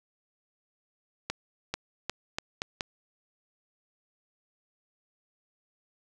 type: accelerating click train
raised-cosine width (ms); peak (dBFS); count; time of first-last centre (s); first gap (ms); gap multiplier
0.2; -13; 6; 1.3-2.808; 440; 0.81
effects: 9-bit